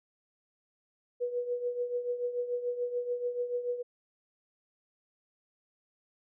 sine tone with tremolo, 487.8 Hz, B4, 21 cents flat, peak -27 dBFS, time 1.2-3.83 s, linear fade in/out 20 ms, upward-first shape triangle, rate 6.9 Hz, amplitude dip 75%, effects none

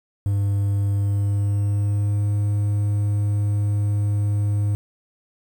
triangle tone with pitch glide, 100.3 to 102.76 Hz, G2 to G#2, +40 to -18 cents, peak -16 dBFS, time 0.26-4.75 s, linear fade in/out 0 ms, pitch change +42 cents, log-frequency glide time 0.87-2.28 s, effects 8-bit

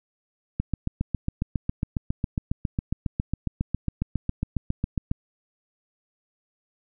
click train, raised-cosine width 5 ms, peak -12 dBFS, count 34, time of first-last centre 0.6-5.114 s, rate 7.31 Hz, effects none

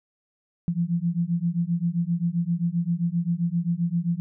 sine beating tone pair, 167.4 / 175 Hz, E3 / F3, +27 / +4 cents, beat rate 7.6 Hz, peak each -25 dBFS, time 0.68-4.2 s, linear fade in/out 0 ms, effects none

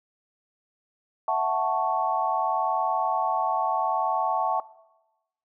sine chord, F# minor seventh, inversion third, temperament equal, 659.3 / 740 / 880 / 1108.7 Hz, E5 / F#5 / A5 / C#6, 0 / 0 / 0 / 0 cents, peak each -29 / -27 / -26 / -28 dBFS, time 1.28-4.6 s, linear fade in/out 2 ms, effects noise-tail reverb RT60 1.0 s tail -19 dB re dry

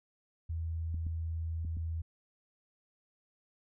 sine tone, 81.8 Hz, E2, 13 cents flat, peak -33 dBFS, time 0.49-2.02 s, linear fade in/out 10 ms
clicks, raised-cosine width 5 ms, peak -32 dBFS, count 4, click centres 0.944 / 1.067 / 1.649 / 1.77 s
effects none

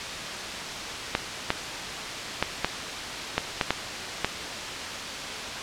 clicks, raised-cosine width 0.3 ms, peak -5 dBFS, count 8, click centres 1.151 / 1.504 / 2.426 / 2.646 / 3.38 / 3.612 / 3.706 / 4.246 s, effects white hiss -32 dBFS RMS until 5.62 s + low-pass 5000 Hz 12 dB/octave

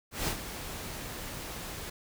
pink noise with ADSR envelope, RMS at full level -30 dBFS, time 0.11-1.9 s, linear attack 160 ms, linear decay 92 ms, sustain -10 dB, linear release 7 ms, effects none

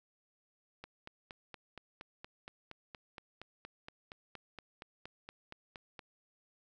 click train, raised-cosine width 0.3 ms, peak -30 dBFS, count 23, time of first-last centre 0.84-5.992 s, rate 4.27 Hz, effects none

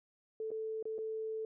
sine tone with dropouts, 440 Hz, A4, in tune, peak -36 dBFS, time 0.4-1.45 s, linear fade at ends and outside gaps 2 ms, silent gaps 0.506-0.515 / 0.827-0.854 / 0.982-0.987 s, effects none

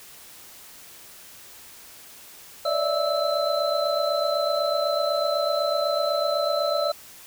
sine tone cluster, 570 / 598 / 666 / 1310 / 4055 Hz, C#5 / D5 / E5 / E6 / B7, +48 / +31 / +18 / -11 / +45 cents, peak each -29 / -25 / -27 / -29 / -31 dBFS, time 2.65-6.92 s, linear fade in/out 5 ms, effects white hiss -46 dBFS RMS until 7.26 s

